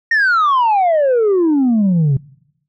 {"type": "exponential sweep", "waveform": "sine", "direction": "down", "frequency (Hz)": [1868, 131.1], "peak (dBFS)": -8, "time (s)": [0.11, 2.17], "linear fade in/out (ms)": 5, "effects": ["noise-tail reverb RT60 0.8 s tail -24 dB re dry", "tanh soft clip ceiling -9 dBFS"]}